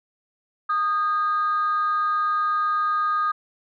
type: tone pair together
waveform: sine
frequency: 1234 / 1605.9 Hz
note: D#6 / G6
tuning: -15 / +41 cents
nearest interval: perfect fourth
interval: 456 cents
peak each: -19 / -29 dBFS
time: 0.69-3.32 s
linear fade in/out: 10 ms
effects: tanh soft clip ceiling -15 dBFS